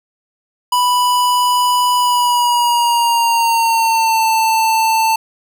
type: tone with pitch glide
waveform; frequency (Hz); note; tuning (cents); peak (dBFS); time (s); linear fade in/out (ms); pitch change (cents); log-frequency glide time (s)
square; 987.8 to 890.3; B5 to A5; 0 to +20; -12; 0.72-5.16; 5; -180; 1.96-4.26
effects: none